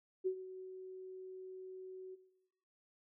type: tone with ADSR envelope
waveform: sine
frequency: 374 Hz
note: F#4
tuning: 19 cents sharp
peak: -30 dBFS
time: 0.24-2.16 s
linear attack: 27 ms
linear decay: 85 ms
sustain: -17 dB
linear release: 21 ms
effects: noise-tail reverb RT60 1.0 s tail -17 dB re dry